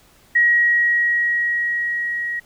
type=tone with level ramp; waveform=sine; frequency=1900 Hz; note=A#6; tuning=33 cents sharp; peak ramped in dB=-11 to -22 dBFS; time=0.35-2.4 s; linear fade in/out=10 ms; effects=pink hiss -53 dBFS RMS until 2.45 s